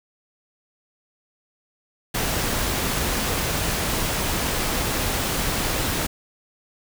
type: noise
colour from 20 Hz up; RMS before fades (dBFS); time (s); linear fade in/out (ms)
pink; -24; 2.14-6.07; 10
effects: none